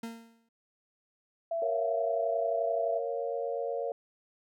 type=tone with exponential decay; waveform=40% pulse; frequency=229.1 Hz; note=A#3; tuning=30 cents flat; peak=-34 dBFS; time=0.03-0.49 s; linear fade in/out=5 ms; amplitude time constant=100 ms
type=tone; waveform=sine; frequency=667 Hz; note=E5; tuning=20 cents sharp; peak=-29 dBFS; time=1.51-2.99 s; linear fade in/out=5 ms
type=chord; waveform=sine; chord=Bb minor; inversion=none; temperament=equal; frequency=466.2 / 554.4 / 698.5 Hz; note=Bb4 / Db5 / F5; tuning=0 / 0 / 0 cents; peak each=-34 / -34 / -38 dBFS; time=1.62-3.92 s; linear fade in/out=2 ms
effects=none